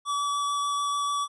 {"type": "tone with vibrato", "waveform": "square", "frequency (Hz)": 1147, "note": "D6", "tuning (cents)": -41, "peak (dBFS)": -26, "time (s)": [0.05, 1.28], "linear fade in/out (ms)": 50, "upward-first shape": "triangle", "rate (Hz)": 6.8, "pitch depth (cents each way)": 9, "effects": ["resampled to 24000 Hz"]}